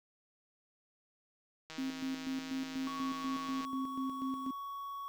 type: click train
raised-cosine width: 0.2 ms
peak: -29 dBFS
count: 311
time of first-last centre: 1.7-3.65 s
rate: 159 Hz
type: tone with tremolo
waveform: sine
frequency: 264.4 Hz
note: C4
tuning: 18 cents sharp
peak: -34 dBFS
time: 1.78-4.51 s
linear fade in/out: 5 ms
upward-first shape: square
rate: 4.1 Hz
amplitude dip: 60%
type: tone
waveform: triangle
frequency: 1116 Hz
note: C#6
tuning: 11 cents sharp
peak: -38 dBFS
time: 2.87-5.08 s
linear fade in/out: 0 ms
effects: 10-bit

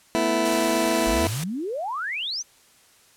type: chord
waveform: 20% pulse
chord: A suspended second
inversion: none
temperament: just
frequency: 220 / 247.5 / 330 Hz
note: A3 / B3 / E4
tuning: 0 / +4 / +2 cents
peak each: -23 / -22 / -18 dBFS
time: 0.15-1.27 s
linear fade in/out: 0 ms
type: noise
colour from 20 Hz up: white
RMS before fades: -31 dBFS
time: 0.45-1.44 s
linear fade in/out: 5 ms
type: exponential sweep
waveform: sine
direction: up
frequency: 42.87 to 6350 Hz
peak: -26 dBFS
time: 1.06-2.43 s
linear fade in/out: 20 ms
effects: white hiss -56 dBFS RMS until 3.16 s + low-pass 11000 Hz 12 dB/octave

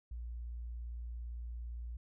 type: tone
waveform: sine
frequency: 58.8 Hz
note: A#1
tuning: 16 cents sharp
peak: -40 dBFS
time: 0.11-1.97 s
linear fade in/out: 5 ms
effects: none

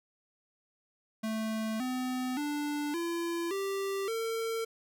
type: tone with pitch steps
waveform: square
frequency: 220 / 254.2 / 293.7 / 339.3 / 392 / 452.9 Hz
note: A3 / C4 / D4 / F4 / G4 / A#4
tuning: 0 / -50 / 0 / -50 / 0 / -50 cents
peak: -32 dBFS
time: 1.23-4.65 s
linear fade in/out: 10 ms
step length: 570 ms
effects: none

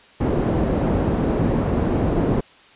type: low-pass noise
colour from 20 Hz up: white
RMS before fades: -20 dBFS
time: 0.2-2.41 s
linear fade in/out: 10 ms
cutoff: 360 Hz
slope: 12 dB/octave
effects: white hiss -49 dBFS RMS until 2.75 s + resampled to 8000 Hz

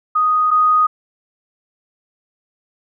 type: tone pair in turn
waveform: sine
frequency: 1244.5 / 1244.5 Hz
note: D#6 / D#6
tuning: 0 / 0 cents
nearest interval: unison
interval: 0 cents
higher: neither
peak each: -12 / -10 dBFS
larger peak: second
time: 0.15-0.51 / 0.51-0.87 s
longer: neither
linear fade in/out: 10 ms
effects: none

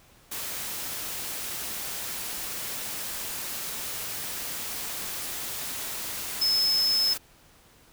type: tone in noise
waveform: sine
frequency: 5200 Hz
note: E8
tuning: 24 cents flat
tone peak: -21 dBFS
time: 6.41-7.14 s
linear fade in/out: 10 ms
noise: white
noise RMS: -34 dBFS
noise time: 0.31-7.18 s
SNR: +10 dB
effects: pink hiss -57 dBFS RMS until 7.92 s

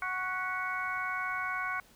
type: harmonic tone with a mistuned harmonic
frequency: 370 Hz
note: F#4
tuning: in tune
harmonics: 2 / 3 / 4 / 5 / 6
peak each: -42 / -36 / -35 / -45 / -38 dBFS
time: 0.02-1.8 s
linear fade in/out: 2 ms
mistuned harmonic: 5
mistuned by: +79 cents
effects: pink hiss -60 dBFS RMS until 1.95 s

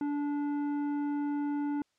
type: tone with tanh clipping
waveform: sine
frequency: 290 Hz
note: D4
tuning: 22 cents flat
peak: -31 dBFS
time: 0.01-1.82 s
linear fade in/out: 2 ms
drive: 10 dB
effects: white hiss -75 dBFS RMS until 1.98 s + low-pass 6000 Hz 12 dB/octave

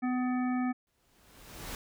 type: harmonic tone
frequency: 251.3 Hz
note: B3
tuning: 30 cents sharp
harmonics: 1 / 3 / 5 / 7 / 9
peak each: -28 / -38 / -42 / -45 / -47 dBFS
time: 0.02-0.73 s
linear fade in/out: 20 ms
type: noise with exponential growth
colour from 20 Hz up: pink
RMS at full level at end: -38 dBFS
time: 0.87-1.75 s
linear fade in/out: 1 ms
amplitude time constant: 190 ms
effects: none

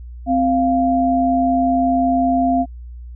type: tone pair together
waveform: sine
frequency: 260 / 694.7 Hz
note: C4 / F5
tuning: -11 / -9 cents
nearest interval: octave + perfect fourth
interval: 1702 cents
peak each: -16 dBFS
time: 0.26-2.66 s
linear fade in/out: 50 ms
effects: added 60 Hz sine -31 dBFS peak until 3.15 s

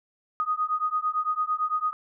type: beating tone pair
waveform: sine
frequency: 1240 / 1248.9 Hz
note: D#6 / D#6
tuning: -6 / +6 cents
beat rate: 8.9 Hz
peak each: -27 dBFS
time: 0.4-1.93 s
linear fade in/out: 0 ms
effects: none

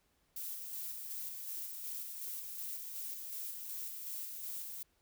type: noise with tremolo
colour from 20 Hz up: violet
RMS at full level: -42 dBFS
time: 0.36-4.83 s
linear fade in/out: 5 ms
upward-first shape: square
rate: 2.7 Hz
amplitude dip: 30%
effects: pink hiss -75 dBFS RMS until 5.01 s

